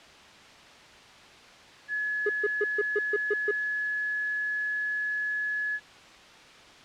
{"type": "tone", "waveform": "sine", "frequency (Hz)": 1700, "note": "G#6", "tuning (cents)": 40, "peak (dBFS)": -27, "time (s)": [1.88, 5.8], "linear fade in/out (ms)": 50}
{"type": "tone bursts", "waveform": "triangle", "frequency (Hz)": 415.3, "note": "G#4", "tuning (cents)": 0, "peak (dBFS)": -21, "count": 8, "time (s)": [2.26, 3.512], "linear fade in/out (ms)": 5, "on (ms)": 34, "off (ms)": 140}
{"effects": ["white hiss -50 dBFS RMS until 6.84 s", "low-pass 4000 Hz 12 dB/octave"]}